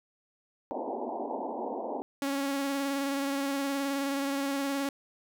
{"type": "band-pass noise", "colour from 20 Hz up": "white", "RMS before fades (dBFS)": -35, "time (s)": [0.71, 2.02], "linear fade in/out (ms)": 0, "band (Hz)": [220, 940], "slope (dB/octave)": 96}
{"type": "tone with vibrato", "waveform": "sawtooth", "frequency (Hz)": 277.2, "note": "C#4", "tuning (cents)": 0, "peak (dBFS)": -25, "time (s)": [2.22, 4.89], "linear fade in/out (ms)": 2, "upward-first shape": "square", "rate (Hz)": 19, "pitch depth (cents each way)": 20}
{"effects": []}